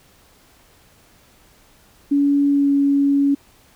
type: tone with pitch glide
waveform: sine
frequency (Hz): 283.6 to 280.7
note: C#4 to C#4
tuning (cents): +40 to +22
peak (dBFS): -13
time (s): 2.11-3.35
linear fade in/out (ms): 10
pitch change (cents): -18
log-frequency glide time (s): 2.48-2.72
effects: pink hiss -53 dBFS RMS until 3.75 s